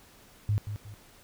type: tone with echo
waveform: sine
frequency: 103.83 Hz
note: G#2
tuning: in tune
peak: -23 dBFS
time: 0.49-0.58 s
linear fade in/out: 0 ms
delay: 180 ms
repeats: 2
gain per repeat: -9 dB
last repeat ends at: 0.94 s
effects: pink hiss -56 dBFS RMS until 1.23 s